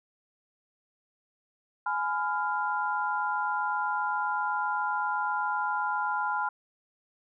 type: chord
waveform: sine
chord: F diminished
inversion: first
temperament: just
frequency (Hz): 838.1 / 1005.8 / 1396.9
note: Ab5 / Cb6 / F6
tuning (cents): +16 / +31 / 0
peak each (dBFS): -31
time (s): 1.86-6.49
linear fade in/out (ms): 5
effects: none